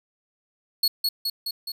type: tone with echo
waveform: 45% pulse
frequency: 4354 Hz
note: C#8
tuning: 32 cents flat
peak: -17 dBFS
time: 0.83-0.88 s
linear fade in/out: 5 ms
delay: 210 ms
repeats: 4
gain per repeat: -3 dB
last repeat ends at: 1.72 s
effects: none